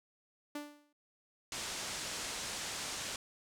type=tone with exponential decay; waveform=sawtooth; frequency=293.7 Hz; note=D4; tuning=in tune; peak=-33 dBFS; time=0.55-0.93 s; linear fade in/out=5 ms; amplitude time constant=82 ms
type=low-pass noise; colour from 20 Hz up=white; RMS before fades=-41 dBFS; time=1.52-3.16 s; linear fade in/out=2 ms; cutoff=8100 Hz; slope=24 dB/octave
effects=none